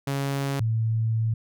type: tone pair in turn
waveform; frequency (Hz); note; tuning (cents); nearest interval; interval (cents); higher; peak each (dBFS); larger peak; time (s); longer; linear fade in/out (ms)
sawtooth / sine; 138.59 / 112.1; C#3 / A2; 0 / +33; major third; 367; first; -21; neither; 0.07-0.6 / 0.6-1.34; second; 5
effects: none